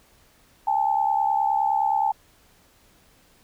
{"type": "tone pair together", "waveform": "sine", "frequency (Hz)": [805.4, 875], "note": ["G5", "A5"], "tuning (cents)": [47, -10], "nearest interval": "minor second", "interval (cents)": 143, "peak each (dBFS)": -22, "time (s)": [0.67, 2.12], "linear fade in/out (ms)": 5, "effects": ["pink hiss -58 dBFS RMS until 3.43 s"]}